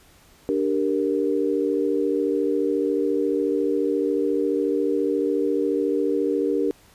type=chord; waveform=sine; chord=G minor; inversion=second; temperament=equal; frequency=293.7 / 392 / 466.2 Hz; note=D4 / G4 / Bb4; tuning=0 / 0 / 0 cents; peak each=-24 / -24 / -24 dBFS; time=0.49-6.71 s; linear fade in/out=0 ms; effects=pink hiss -54 dBFS RMS until 6.94 s + resampled to 32000 Hz